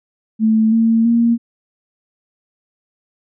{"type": "tone with pitch steps", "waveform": "sine", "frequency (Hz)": [220, 226.6, 233.4], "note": ["A3", "A#3", "A#3"], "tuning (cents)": [0, -49, 2], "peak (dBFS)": -10, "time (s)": [0.39, 1.38], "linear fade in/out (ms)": 50, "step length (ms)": 330, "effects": []}